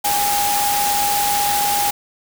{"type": "tone in noise", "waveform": "sine", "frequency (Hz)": 818, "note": "G#5", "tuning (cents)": -26, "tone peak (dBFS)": -18, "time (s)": [0.04, 1.91], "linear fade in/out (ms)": 10, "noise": "white", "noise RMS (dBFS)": -21, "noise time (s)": [0.04, 1.91], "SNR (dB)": 0, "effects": []}